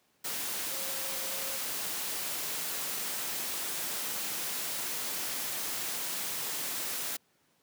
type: tone in noise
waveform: sine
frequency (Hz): 538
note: C5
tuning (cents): +48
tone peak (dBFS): -46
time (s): 0.71-1.58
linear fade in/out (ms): 10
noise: white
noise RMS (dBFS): -35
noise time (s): 0.24-7.17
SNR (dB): -14
effects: pink hiss -70 dBFS RMS until 7.62 s + high-pass 150 Hz 12 dB/octave